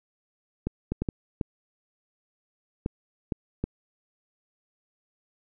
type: clicks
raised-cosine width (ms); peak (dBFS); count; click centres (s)
3; -14; 8; 0.67 / 0.92 / 1.02 / 1.088 / 1.412 / 2.861 / 3.322 / 3.64
effects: none